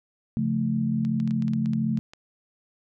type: chord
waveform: sine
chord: Db augmented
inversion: none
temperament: equal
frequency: 138.59 / 174.61 / 220 Hz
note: Db3 / F3 / A3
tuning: 0 / 0 / 0 cents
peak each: -28 / -30 / -24 dBFS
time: 0.37-1.99 s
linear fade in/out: 0 ms
type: clicks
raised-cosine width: 0.2 ms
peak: -27 dBFS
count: 11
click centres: 1.05 / 1.201 / 1.276 / 1.309 / 1.423 / 1.481 / 1.535 / 1.659 / 1.734 / 1.974 / 2.135 s
effects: none